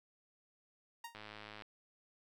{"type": "tone with exponential decay", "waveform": "sawtooth", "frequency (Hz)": 932.3, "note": "A#5", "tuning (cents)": 0, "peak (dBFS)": -38, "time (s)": [1.04, 1.19], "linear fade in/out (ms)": 5, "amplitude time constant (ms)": 32}
{"type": "click train", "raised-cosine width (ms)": 0.3, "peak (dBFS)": -33, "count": 51, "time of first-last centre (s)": [1.15, 1.622], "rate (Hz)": 106}
{"effects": []}